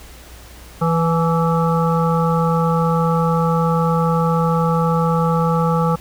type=harmonic tone with a mistuned harmonic; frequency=164.81 Hz; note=E3; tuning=in tune; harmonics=1 / 3 / 5 / 7 / 8; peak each=-16 / -21 / -23 / -24 / -25 dBFS; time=0.81-5.96 s; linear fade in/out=10 ms; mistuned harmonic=5; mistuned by=+44 cents; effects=added 60 Hz sine -40 dBFS peak until 6 s + pink hiss -42 dBFS RMS until 6 s